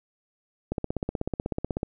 click train, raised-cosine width 2 ms, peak -14 dBFS, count 19, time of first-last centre 0.72-1.831 s, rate 16.2 Hz, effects none

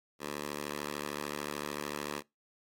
10% pulse tone with high-pass filter, 73.42 Hz, D2, in tune, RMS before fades -39 dBFS, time 0.19-2.23 s, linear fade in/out 50 ms, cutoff 310 Hz, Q 0.57, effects noise-tail reverb RT60 0.2 s tail -23 dB re dry + AAC 48 kbps

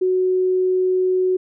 sine tone, 370 Hz, F#4, in tune, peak -15 dBFS, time 0.01-1.37 s, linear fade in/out 10 ms, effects none

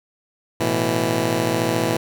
10% pulse chord, A suspended second, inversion none, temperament just, 110 / 123.75 / 165 Hz, A2 / B2 / E3, 0 / +4 / +2 cents, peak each -16 dBFS, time 0.6-1.97 s, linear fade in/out 5 ms, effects none

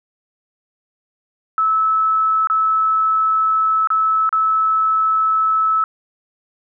sine tone with dropouts, 1303 Hz, E6, 20 cents flat, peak -13 dBFS, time 1.58-5.84 s, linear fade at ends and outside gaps 1 ms, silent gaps 2.472-2.499 / 3.873-3.903 / 4.292-4.327 s, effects none

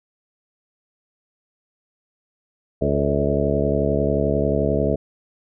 harmonic tone with a mistuned harmonic, 71.3 Hz, C#2, 49 cents sharp, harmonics 1 / 2 / 3 / 4 / 5 / 6 / 7 / 8 / 9, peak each -26 / -25 / -26 / -27 / -29 / -24 / -29 / -27 / -25 dBFS, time 2.81-4.96 s, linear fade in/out 10 ms, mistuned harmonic 7, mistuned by -30 cents, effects none

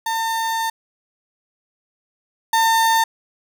35% pulse tone pair in turn, 903 / 903 Hz, A5 / A5, +45 / +45 cents, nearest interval unison, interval 0 cents, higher neither, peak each -18 / -12 dBFS, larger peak second, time 0.06-0.7 / 2.53-3.04 s, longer first, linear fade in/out 5 ms, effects none

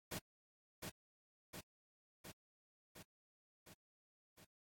pink noise with echo, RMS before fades -44 dBFS, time 0.11-0.19 s, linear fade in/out 10 ms, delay 710 ms, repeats 6, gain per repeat -3 dB, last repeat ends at 4.45 s, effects high-pass 60 Hz 12 dB/octave + AAC 64 kbps

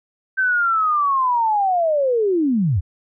sine linear sweep, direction down, 1556 to 74 Hz, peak -15 dBFS, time 0.37-2.81 s, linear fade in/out 20 ms, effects none

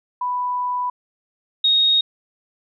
sine tone pair in turn, 990 / 3738 Hz, B5 / A#7, +4 / +4 cents, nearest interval octave + major seventh, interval 2300 cents, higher second, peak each -20 / -13 dBFS, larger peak second, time 0.21-0.9 / 1.64-2.01 s, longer first, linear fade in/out 5 ms, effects none

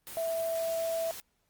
sine tone in noise, 659.3 Hz, E5, in tune, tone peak -29 dBFS, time 0.17-1.11 s, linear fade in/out 0 ms, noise white, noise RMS -43 dBFS, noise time 0.07-1.2 s, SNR +11 dB, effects pink hiss -75 dBFS RMS until 1.49 s + Opus 32 kbps

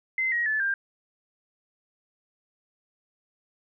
sine tone with pitch steps, 2065 / 1893.6 / 1736.5 / 1592.3 Hz, C7 / A#6 / A6 / G6, -23 / +27 / -23 / +27 cents, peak -23 dBFS, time 0.18-0.74 s, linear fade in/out 2 ms, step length 140 ms, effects none

